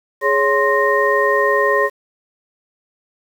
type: tone cluster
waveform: sine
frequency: 417.5 / 556 / 1051 / 1854 Hz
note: G#4 / C#5 / C6 / A#6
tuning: +9 / +5 / +7 / -10 cents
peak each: -18 dBFS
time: 0.21-1.9 s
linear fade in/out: 50 ms
effects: 7-bit